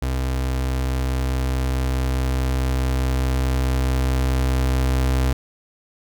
35% pulse tone with level ramp, 64.7 Hz, C2, 19 cents flat, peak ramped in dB -19 to -15 dBFS, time 0.02-5.33 s, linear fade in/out 5 ms, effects none

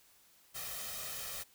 white noise with comb filter, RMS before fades -42 dBFS, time 0.54-1.44 s, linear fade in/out 20 ms, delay 1.6 ms, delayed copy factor +0.7, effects white hiss -65 dBFS RMS until 1.54 s

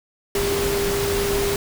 sine tone in noise, 400.7 Hz, G4, 38 cents sharp, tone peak -21 dBFS, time 0.35-1.56 s, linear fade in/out 2 ms, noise pink, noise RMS -25 dBFS, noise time 0.35-1.56 s, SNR +1 dB, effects none

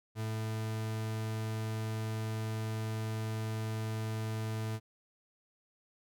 40% pulse tone, 110 Hz, A2, in tune, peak -33 dBFS, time 0.15-4.8 s, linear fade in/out 50 ms, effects none

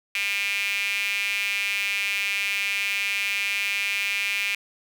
sawtooth tone with high-pass filter, 200.3 Hz, G3, 38 cents sharp, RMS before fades -26 dBFS, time 0.15-4.55 s, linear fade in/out 2 ms, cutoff 2400 Hz, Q 7.5, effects none

